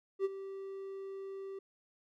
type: tone with ADSR envelope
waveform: triangle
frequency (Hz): 389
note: G4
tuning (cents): -13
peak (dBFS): -25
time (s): 0.19-1.59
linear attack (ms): 58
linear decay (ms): 29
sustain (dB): -14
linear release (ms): 5
effects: none